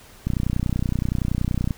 click train, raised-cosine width 5 ms, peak -10 dBFS, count 45, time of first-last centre 0.27-1.708 s, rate 30.6 Hz, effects pink hiss -48 dBFS RMS until 1.77 s

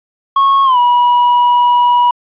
triangle tone with pitch glide, 1097 to 971.7 Hz, C#6 to B5, -18 to -28 cents, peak -5 dBFS, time 0.36-2.11 s, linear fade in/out 5 ms, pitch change -210 cents, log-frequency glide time 0.64-0.78 s, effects resampled to 8000 Hz + 7-bit

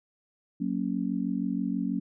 sine chord, F# major, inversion none, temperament just, 185 / 231.2 / 277.5 Hz, F#3 / A#3 / C#4, 0 / -14 / +2 cents, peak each -31 dBFS, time 0.6-2 s, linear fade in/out 10 ms, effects none

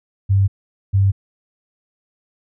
sine tone pair in turn, 98 / 98 Hz, G2 / G2, 0 / 0 cents, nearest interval unison, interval 0 cents, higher neither, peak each -11 dBFS, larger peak neither, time 0.29-0.48 / 0.93-1.12 s, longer neither, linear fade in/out 20 ms, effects none

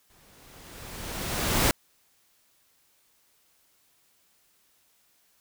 pink noise with exponential growth, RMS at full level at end -21 dBFS, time 0.1-1.71 s, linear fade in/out 0 ms, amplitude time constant 350 ms, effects white hiss -66 dBFS RMS until 5.4 s

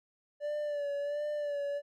triangle tone with vibrato, 582 Hz, D5, 16 cents flat, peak -30 dBFS, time 0.4-1.82 s, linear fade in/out 50 ms, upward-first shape sine, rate 1.4 Hz, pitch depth 41 cents each way, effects none

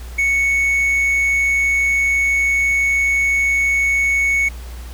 triangle tone, 2217 Hz, C#7, in tune, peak -12 dBFS, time 0.18-4.49 s, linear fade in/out 10 ms, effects added 60 Hz sine -29 dBFS peak until 4.93 s + pink hiss -41 dBFS RMS until 4.93 s

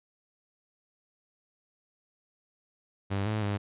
sawtooth tone with pitch steps, 99 / 107.7 / 102 Hz, G2 / A2 / G#2, +18 / -37 / -31 cents, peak -24 dBFS, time 3.1-3.58 s, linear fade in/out 20 ms, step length 160 ms, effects resampled to 8000 Hz

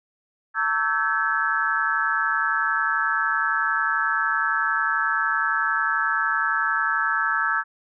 sine tone cluster, 903 / 1129 / 1316 / 1549 / 1700 Hz, A5 / C#6 / E6 / G6 / G#6, +45 / +31 / -3 / -21 / +40 cents, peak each -31 / -31 / -24 / -26 / -25 dBFS, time 0.54-7.64 s, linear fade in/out 50 ms, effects none

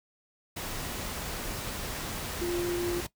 sine tone in noise, 349.2 Hz, F4, in tune, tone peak -28 dBFS, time 2.41-3.01 s, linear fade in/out 10 ms, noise pink, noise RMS -36 dBFS, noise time 0.56-3.07 s, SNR +5 dB, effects noise-tail reverb RT60 0.1 s tail -18 dB re dry

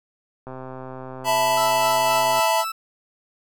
click train, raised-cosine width 1 ms, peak -22 dBFS, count 251, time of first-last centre 0.47-2.393 s, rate 130 Hz
square chord, E suspended fourth, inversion none, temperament equal, 659.3 / 880 / 987.8 Hz, E5 / A5 / B5, 0 / 0 / 0 cents, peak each -23 / -22 / -24 dBFS, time 1.24-2.65 s, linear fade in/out 50 ms
40% pulse tone with tremolo, 1318.5 Hz, E6, in tune, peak -24 dBFS, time 1.57-2.72 s, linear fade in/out 5 ms, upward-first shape sine, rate 3.9 Hz, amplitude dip 80%
effects none

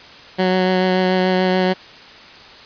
15% pulse tone with vibrato, 185 Hz, F#3, in tune, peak -8 dBFS, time 0.38-1.74 s, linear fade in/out 20 ms, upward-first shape triangle, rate 6.9 Hz, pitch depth 16 cents each way, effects white hiss -40 dBFS RMS until 2.65 s + resampled to 11025 Hz

